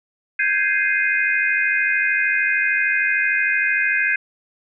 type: chord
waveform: sine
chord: Ab major seventh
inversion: third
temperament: equal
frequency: 1568 / 1661.2 / 2093 / 2489 Hz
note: G6 / Ab6 / C7 / Eb7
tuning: 0 / 0 / 0 / 0 cents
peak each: -22 dBFS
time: 0.39-4.16 s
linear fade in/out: 5 ms
effects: none